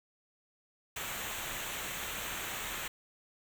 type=noise with comb filter; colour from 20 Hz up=pink; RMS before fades=-39 dBFS; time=0.96-2.88 s; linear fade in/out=5 ms; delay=0.2 ms; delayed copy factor=-0.7; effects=none